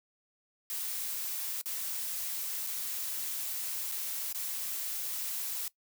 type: noise with dropouts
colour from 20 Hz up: blue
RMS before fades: -36 dBFS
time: 0.7-5.68 s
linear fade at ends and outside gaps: 1 ms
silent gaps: 1.614-1.658 / 2.666-2.67 / 3.916-3.92 / 4.327-4.347 s
effects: noise-tail reverb RT60 0.1 s tail -19 dB re dry